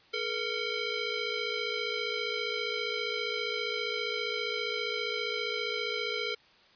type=ring-modulated tone; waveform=15% pulse; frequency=905 Hz; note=A5; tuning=48 cents sharp; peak=-21 dBFS; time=0.13-6.35 s; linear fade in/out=10 ms; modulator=1330 Hz; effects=white hiss -60 dBFS RMS until 6.75 s + resampled to 11025 Hz